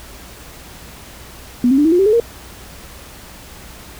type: tone with pitch steps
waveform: sine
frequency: 244.5 / 268.2 / 294.1 / 322.6 / 353.9 / 388.1 / 425.7 / 466.9 Hz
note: B3 / C4 / D4 / E4 / F4 / G4 / G#4 / A#4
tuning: -17 / +43 / +3 / -37 / +23 / -17 / +43 / +3 cents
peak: -9 dBFS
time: 1.64-2.2 s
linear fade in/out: 2 ms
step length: 70 ms
effects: added 60 Hz sine -42 dBFS peak until 3.99 s + pink hiss -38 dBFS RMS until 3.99 s